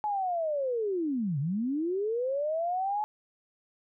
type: linear two-way sweep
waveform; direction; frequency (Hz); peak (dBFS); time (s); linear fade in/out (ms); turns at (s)
sine; down then up; 857 to 131.1 to 857; -27; 0.04-3.04; 0; 1.39
effects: none